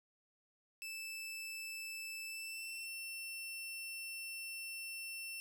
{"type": "tone with pitch glide", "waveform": "sawtooth", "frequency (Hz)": [2637, 2700], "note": ["E7", "E7"], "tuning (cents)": [0, 41], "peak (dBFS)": -40, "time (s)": [0.82, 5.4], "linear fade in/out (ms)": 0, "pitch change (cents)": 41, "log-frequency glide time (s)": [2.26, 2.88], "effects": []}